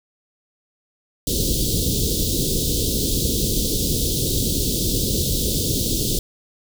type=band-stop noise; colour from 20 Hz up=pink; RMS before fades=-21 dBFS; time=1.27-6.19 s; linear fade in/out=2 ms; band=490 to 3400 Hz; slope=48 dB/octave; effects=none